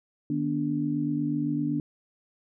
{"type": "tone cluster", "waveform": "sine", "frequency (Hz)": [153, 242.6, 290.5], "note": ["D#3", "B3", "D4"], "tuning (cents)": [-29, -31, -19], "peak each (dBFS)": [-31, -31, -27], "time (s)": [0.3, 1.8], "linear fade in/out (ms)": 2, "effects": []}